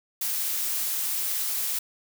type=noise; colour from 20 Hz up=blue; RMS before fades=-28 dBFS; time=0.21-1.79 s; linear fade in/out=5 ms; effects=none